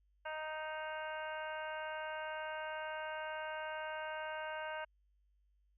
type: harmonic tone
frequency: 311.1 Hz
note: D#4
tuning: in tune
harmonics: 2 / 3 / 4 / 5 / 6 / 7 / 8 / 9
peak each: -44 / -45 / -52 / -45 / -58 / -54 / -59 / -53 dBFS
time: 0.25-4.85 s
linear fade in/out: 10 ms
effects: added 50 Hz sine -70 dBFS peak until 5.77 s